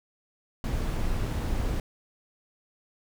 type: noise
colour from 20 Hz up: brown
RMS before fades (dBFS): -28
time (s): 0.64-1.8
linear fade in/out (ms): 2
effects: none